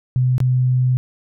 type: tone with dropouts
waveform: sine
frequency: 127 Hz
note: B2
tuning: 49 cents sharp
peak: -13 dBFS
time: 0.16-0.97 s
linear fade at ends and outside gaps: 0 ms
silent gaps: 0.381-0.403 s
effects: none